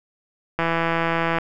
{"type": "click train", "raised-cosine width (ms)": 0.5, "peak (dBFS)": -7, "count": 133, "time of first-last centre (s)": [0.59, 1.385], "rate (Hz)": 166, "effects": []}